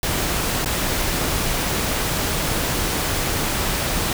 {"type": "noise with dropouts", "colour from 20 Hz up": "pink", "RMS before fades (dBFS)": -22, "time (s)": [0.03, 4.13], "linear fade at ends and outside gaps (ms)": 2, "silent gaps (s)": [0.647, 0.658], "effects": []}